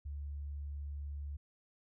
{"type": "tone", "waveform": "sine", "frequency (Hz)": 71.9, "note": "D2", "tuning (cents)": -36, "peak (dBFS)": -39, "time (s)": [0.05, 1.37], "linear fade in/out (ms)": 10, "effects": []}